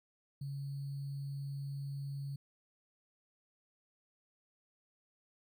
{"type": "tone with sample-and-hold", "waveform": "sine", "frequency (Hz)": 139.5, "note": "C#3", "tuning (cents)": 11, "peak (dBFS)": -38, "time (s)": [0.41, 2.36], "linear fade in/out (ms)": 5, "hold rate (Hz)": 4410, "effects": []}